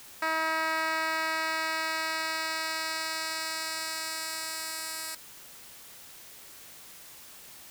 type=tone with band-pass filter sweep; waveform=10% pulse; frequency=319.7 Hz; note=D#4; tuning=47 cents sharp; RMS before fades=-32 dBFS; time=0.22-5.15 s; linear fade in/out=5 ms; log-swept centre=1600 to 10000 Hz; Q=0.71; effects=white hiss -49 dBFS RMS until 7.7 s